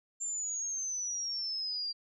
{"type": "exponential sweep", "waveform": "sine", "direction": "down", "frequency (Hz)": [7320, 4727], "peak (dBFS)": -33, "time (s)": [0.2, 1.93], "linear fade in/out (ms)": 20, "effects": []}